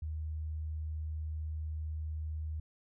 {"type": "tone", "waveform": "sine", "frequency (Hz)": 77.78, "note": "D#2", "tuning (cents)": 0, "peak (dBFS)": -35, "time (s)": [0.02, 2.6], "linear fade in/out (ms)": 5, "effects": []}